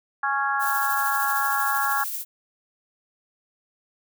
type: harmonic tone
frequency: 276.7 Hz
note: C#4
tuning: 3 cents flat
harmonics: 3 / 4 / 5 / 6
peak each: -27 / -27 / -27 / -27 dBFS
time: 0.23-2.04 s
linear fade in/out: 5 ms
type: noise with tremolo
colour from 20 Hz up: violet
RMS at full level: -29 dBFS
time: 0.59-2.25 s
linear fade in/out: 50 ms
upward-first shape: sine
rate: 13 Hz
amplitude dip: 35%
effects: none